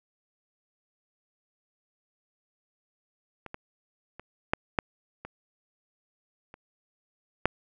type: clicks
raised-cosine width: 0.5 ms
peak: -25 / -22 / -27 / -8 / -8 / -24 / -30 / -6 dBFS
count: 8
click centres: 3.463 / 3.544 / 4.196 / 4.535 / 4.788 / 5.25 / 6.541 / 7.456 s
effects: none